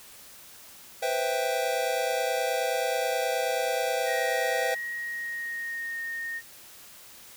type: chord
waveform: square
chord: C major seventh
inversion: third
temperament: equal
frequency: 493.9 / 523.3 / 659.3 / 784 Hz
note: B4 / C5 / E5 / G5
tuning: 0 / 0 / 0 / 0 cents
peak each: -32 dBFS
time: 1.02-4.75 s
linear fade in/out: 10 ms
type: tone with pitch glide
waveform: sine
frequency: 1890 to 1844.7 Hz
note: A#6 to A#6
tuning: +23 to -19 cents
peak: -31 dBFS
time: 4.05-6.42 s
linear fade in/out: 50 ms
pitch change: -42 cents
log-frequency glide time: 4.93-6.01 s
effects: white hiss -49 dBFS RMS until 7.36 s